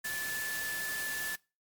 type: tone in noise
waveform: sine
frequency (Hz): 1741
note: A6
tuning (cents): -19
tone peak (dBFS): -35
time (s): 0.04-1.36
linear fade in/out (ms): 10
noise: white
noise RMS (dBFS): -39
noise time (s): 0.04-1.36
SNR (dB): +1
effects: noise-tail reverb RT60 0.3 s tail -23 dB re dry + MP3 96 kbps